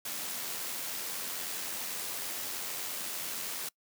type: noise with amplitude modulation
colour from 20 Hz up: white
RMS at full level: -36 dBFS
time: 0.05-3.69 s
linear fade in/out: 5 ms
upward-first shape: sine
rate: 89 Hz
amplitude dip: 30%
effects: noise-tail reverb RT60 0.1 s tail -24 dB re dry + high-pass 150 Hz 12 dB/octave